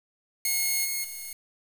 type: tone with level steps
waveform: 5% pulse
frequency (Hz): 2167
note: C#7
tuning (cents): -40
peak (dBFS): -14 / -18 / -26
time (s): 0.45-1.33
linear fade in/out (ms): 2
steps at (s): 0.84 / 1.03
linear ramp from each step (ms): 20
effects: 7-bit